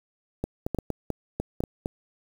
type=clicks; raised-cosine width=2 ms; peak=-14 dBFS; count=10; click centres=0.44 / 0.665 / 0.747 / 0.787 / 0.903 / 1.103 / 1.4 / 1.605 / 1.638 / 1.859 s; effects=7-bit